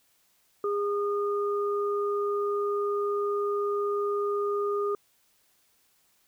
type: tone pair together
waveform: sine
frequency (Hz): 408 / 1222.6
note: G#4 / D#6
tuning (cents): -31 / -31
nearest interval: octave + perfect fifth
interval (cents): 1900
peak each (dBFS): -26 / -32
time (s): 0.64-4.95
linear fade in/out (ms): 2
effects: white hiss -67 dBFS RMS until 6.27 s